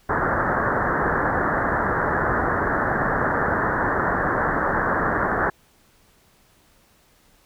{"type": "low-pass noise", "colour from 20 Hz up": "white", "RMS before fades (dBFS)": -22, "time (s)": [0.09, 5.5], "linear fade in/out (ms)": 5, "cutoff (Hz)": 1800, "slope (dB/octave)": 96, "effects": ["pink hiss -58 dBFS RMS until 7.45 s"]}